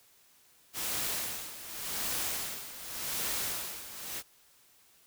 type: noise with tremolo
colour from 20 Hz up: white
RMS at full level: -33 dBFS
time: 0.73-4.23 s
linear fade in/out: 50 ms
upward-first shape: sine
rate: 0.87 Hz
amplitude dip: 75%
effects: white hiss -63 dBFS RMS until 5.06 s